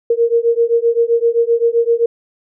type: beating tone pair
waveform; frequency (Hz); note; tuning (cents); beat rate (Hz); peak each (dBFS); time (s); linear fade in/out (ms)
sine; 462.4 / 470.1; A#4 / A#4; -14 / +15; 7.7; -14; 0.1-2.06; 5
effects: none